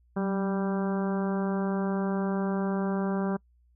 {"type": "harmonic tone with a mistuned harmonic", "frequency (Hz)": 196, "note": "G3", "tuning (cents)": 0, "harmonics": [1, 2, 3, 4, 5, 6, 7, 8], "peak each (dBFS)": [-27, -33, -37, -39, -41, -43, -44, -45], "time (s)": [0.16, 3.37], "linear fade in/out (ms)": 10, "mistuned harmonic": 1, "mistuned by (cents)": -41, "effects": ["noise-tail reverb RT60 0.1 s tail -26 dB re dry", "added 60 Hz sine -60 dBFS peak until 3.75 s"]}